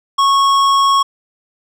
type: tone with hard clipping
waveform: sine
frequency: 1101 Hz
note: C#6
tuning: 12 cents flat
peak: -11 dBFS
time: 0.18-1.03 s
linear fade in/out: 10 ms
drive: 12 dB
effects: none